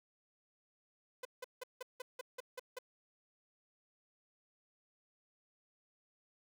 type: tone bursts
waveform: sawtooth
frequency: 505 Hz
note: B4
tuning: 39 cents sharp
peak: -38 dBFS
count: 9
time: 1.23-2.788 s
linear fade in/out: 5 ms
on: 22 ms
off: 170 ms
effects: none